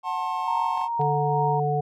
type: chord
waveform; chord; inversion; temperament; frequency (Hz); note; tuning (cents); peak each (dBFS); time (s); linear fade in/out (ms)
triangle; F# diminished; none; just; 740 / 888 / 1065.6; F#5 / A5 / C6; 0 / +16 / +31; -29 / -27 / -27; 0.03-0.89; 50
type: tone with tremolo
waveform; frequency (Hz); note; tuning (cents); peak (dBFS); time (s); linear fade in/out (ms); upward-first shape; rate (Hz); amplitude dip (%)
sine; 933; A#5; +1; -23; 0.47-1.6; 5; sine; 2.3; 45
type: clicks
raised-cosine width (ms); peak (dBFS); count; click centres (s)
0.3; -30; 3; 0.776 / 0.814 / 1.014
type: harmonic tone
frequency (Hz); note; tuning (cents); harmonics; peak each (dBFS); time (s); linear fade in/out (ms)
146.83; D3; 0; 1 / 3 / 5; -25 / -27 / -25; 0.99-1.81; 10
effects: none